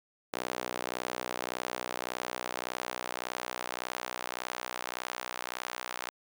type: tone with high-pass filter sweep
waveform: sawtooth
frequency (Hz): 61.74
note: B1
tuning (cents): 0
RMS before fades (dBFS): -38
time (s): 0.33-6.1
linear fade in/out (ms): 5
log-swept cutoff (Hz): 480 to 980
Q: 0.89
effects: none